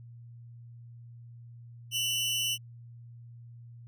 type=tone pair together; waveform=sawtooth; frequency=2764 / 2986 Hz; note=F7 / F#7; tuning=-19 / +15 cents; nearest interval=minor second; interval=134 cents; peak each=-31 / -26 dBFS; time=1.91-2.58 s; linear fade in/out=50 ms; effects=added 118 Hz sine -46 dBFS peak until 3.87 s